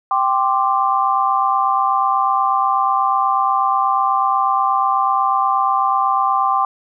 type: chord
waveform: sine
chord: G suspended fourth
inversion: none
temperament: equal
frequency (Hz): 784 / 1046.5 / 1174.7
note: G5 / C6 / D6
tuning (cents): 0 / 0 / 0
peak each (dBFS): -18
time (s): 0.11-6.65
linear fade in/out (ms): 2
effects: none